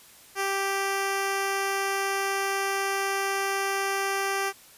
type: tone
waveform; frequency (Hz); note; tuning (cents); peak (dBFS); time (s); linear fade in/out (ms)
10% pulse; 392; G4; 0; -17; 0.35-4.53; 50
effects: white hiss -52 dBFS RMS until 4.77 s + resampled to 32000 Hz